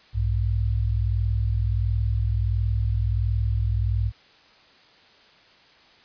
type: tone pair together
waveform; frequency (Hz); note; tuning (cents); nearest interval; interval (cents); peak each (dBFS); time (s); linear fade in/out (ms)
sine; 61.74 / 103.18; B1 / G#2; 0 / -11; major sixth; 889; -23 / -23; 0.13-4.12; 50
effects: white hiss -54 dBFS RMS until 6.04 s + resampled to 11025 Hz